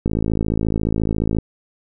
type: click train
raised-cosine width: 3 ms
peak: -7 dBFS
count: 73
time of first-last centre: 0.06-1.386 s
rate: 54.3 Hz
effects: none